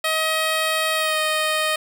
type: tone with pitch glide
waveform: 10% pulse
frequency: 633 to 621 Hz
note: D#5 to D#5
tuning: +30 to -3 cents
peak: -11 dBFS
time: 0.04-1.76 s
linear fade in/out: 5 ms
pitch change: -33 cents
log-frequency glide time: 0.94-1.19 s
effects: 8-bit